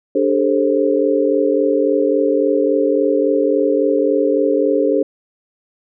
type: tone cluster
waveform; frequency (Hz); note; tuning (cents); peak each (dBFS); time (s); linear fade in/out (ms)
sine; 292.3 / 401.1 / 444.7 / 530; D4 / G4 / A4 / C5; -8 / +40 / +18 / +22; -18; 0.15-5.03; 5
effects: none